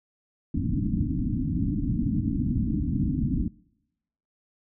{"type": "low-pass noise", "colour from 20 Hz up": "white", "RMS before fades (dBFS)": -26, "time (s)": [0.54, 3.48], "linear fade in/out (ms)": 5, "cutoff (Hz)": 300, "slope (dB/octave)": 96, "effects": ["noise-tail reverb RT60 0.9 s tail -25 dB re dry"]}